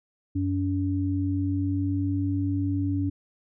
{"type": "tone pair together", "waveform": "sine", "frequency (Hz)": [94.8, 284.1], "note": ["F#2", "C#4"], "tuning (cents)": [43, 43], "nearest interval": "octave + perfect fifth", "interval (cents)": 1900, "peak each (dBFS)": -26, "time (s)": [0.35, 3.1], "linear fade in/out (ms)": 10, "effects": []}